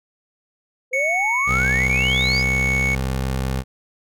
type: exponential sweep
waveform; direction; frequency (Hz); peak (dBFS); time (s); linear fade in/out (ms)
sine; up; 493.9 to 5210; -22; 0.91-2.44; 50
type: tone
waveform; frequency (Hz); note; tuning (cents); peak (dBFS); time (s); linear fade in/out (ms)
triangle; 2217; C#7; 0; -17; 0.93-2.95; 5
type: tone with pitch glide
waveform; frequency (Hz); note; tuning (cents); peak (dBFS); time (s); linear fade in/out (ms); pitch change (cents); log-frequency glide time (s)
20% pulse; 64.2 to 65.51; C2 to C2; -32 to +3; -16; 1.46-3.64; 50; +35; 2.27-2.82
effects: none